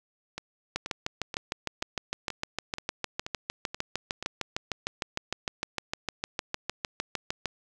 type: two click trains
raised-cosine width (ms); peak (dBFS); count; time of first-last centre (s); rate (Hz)
0.2; -12 / -18; 45 / 9; 0.76-7.457 / 0.38-4.226; 6.57 / 2.08
effects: none